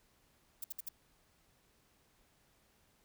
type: noise bursts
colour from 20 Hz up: violet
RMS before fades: -41 dBFS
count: 4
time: 0.62-0.888 s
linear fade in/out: 5 ms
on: 22 ms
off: 60 ms
effects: pink hiss -71 dBFS RMS until 3.04 s